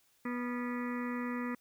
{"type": "harmonic tone with a mistuned harmonic", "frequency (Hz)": 244.6, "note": "B3", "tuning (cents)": -16, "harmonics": [1, 2, 4, 5, 6, 7, 8, 9, 10], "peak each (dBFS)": [-35, -44, -46, -45, -53, -50, -45, -55, -55], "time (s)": [0.25, 1.55], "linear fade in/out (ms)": 5, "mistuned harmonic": 6, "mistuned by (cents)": -95, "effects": ["white hiss -70 dBFS RMS until 1.6 s"]}